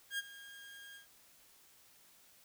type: tone with ADSR envelope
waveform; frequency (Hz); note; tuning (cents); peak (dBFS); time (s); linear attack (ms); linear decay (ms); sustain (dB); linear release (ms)
30% pulse; 1621; G#6; -42; -31; 0.1-1.07; 86; 27; -17; 120
effects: white hiss -64 dBFS RMS until 2.44 s